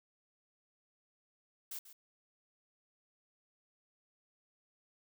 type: noise with echo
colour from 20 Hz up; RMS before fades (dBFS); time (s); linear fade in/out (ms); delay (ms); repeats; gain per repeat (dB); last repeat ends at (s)
blue; -43; 1.71-1.79; 5; 140; 1; -13; 1.93
effects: none